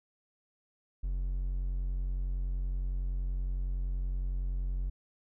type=tone; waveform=triangle; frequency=45.36 Hz; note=F#1; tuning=34 cents flat; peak=-28 dBFS; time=1.03-4.9 s; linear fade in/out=10 ms; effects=none